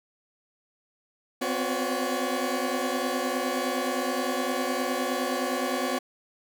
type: tone cluster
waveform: 20% pulse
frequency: 252.1 / 261.8 / 361.3 / 567 Hz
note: B3 / C4 / F#4 / C#5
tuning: +36 / +1 / -41 / +39 cents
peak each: -27 dBFS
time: 1.41-5.99 s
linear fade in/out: 10 ms
effects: none